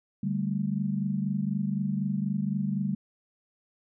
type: chord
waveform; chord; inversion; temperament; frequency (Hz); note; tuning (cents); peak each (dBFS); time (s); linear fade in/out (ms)
sine; D suspended fourth; none; equal; 146.83 / 196 / 220; D3 / G3 / A3; 0 / 0 / 0; -32 / -28 / -33; 0.23-2.95; 5
effects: none